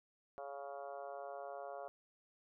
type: harmonic tone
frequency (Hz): 139.9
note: C#3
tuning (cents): +16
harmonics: 3 / 4 / 5 / 6 / 7 / 8 / 9 / 10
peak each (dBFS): -54 / -48 / -48 / -57 / -60 / -56 / -62 / -60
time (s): 0.38-1.88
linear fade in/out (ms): 0
effects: none